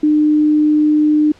sine tone, 302.4 Hz, D#4, 49 cents flat, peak -9 dBFS, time 0.03-1.32 s, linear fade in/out 5 ms, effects pink hiss -46 dBFS RMS until 1.39 s + low-pass 5000 Hz 12 dB/octave

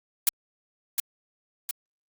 blue noise with echo, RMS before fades -19 dBFS, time 0.27-0.29 s, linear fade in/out 2 ms, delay 710 ms, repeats 2, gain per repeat -5 dB, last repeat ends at 1.71 s, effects Opus 48 kbps

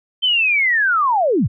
sine linear sweep, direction down, 3126 to 69.8 Hz, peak -13 dBFS, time 0.22-1.48 s, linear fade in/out 20 ms, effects none

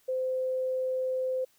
sine tone, 516 Hz, C5, 24 cents flat, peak -27 dBFS, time 0.08-1.45 s, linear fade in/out 10 ms, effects white hiss -66 dBFS RMS until 1.58 s

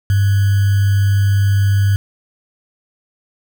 sine tone with sample-and-hold, 99.2 Hz, G2, 21 cents sharp, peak -10 dBFS, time 0.1-1.96 s, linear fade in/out 0 ms, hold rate 1575 Hz, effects none

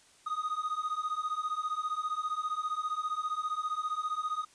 triangle beating tone pair, 1236 / 1251 Hz, D#6 / D#6, -12 / +9 cents, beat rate 15 Hz, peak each -33 / -32 dBFS, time 0.26-4.45 s, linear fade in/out 10 ms, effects white hiss -61 dBFS RMS until 4.54 s + resampled to 22050 Hz

